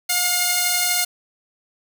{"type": "tone pair together", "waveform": "5% pulse", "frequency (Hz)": [714.4, 2131], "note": ["F5", "C7"], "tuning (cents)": [39, 31], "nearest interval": "octave + perfect fifth", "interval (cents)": 1892, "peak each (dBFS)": -10, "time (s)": [0.09, 1.05], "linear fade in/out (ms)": 10, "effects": []}